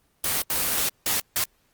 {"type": "noise bursts at uneven times", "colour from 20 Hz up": "white", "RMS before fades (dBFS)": -24, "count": 4, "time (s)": [[0.24, 0.42], [0.5, 0.89], [1.06, 1.2], [1.36, 1.44]], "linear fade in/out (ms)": 2, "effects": ["pink hiss -66 dBFS RMS until 1.73 s", "Opus 24 kbps"]}